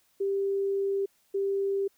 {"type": "tone pair in turn", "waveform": "sine", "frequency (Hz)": [394.1, 394.1], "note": ["G4", "G4"], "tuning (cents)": [9, 9], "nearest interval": "unison", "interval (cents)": 0, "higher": "neither", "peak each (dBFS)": [-25, -25], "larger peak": "neither", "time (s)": [[0.2, 1.06], [1.34, 1.88]], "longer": "first", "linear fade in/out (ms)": 10, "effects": ["white hiss -68 dBFS RMS until 1.97 s"]}